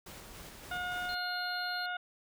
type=noise with tremolo; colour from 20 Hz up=pink; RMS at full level=-48 dBFS; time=0.06-1.15 s; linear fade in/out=5 ms; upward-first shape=square; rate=3.5 Hz; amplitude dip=25%
type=harmonic tone; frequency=719 Hz; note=F#5; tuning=50 cents flat; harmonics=1 / 2 / 3 / 4 / 5; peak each=-39 / -36 / -51 / -47 / -48 dBFS; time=0.71-1.97 s; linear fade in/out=5 ms
type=tone; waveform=triangle; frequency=4200 Hz; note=C8; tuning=6 cents sharp; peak=-38 dBFS; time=1.09-1.86 s; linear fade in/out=2 ms
effects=none